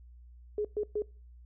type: tone bursts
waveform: sine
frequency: 419.7 Hz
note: G#4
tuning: 18 cents sharp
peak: -28 dBFS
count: 3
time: 0.58-1.021 s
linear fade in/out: 2 ms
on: 67 ms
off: 120 ms
effects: noise-tail reverb RT60 0.4 s tail -24 dB re dry + added 60 Hz sine -50 dBFS peak until 1.45 s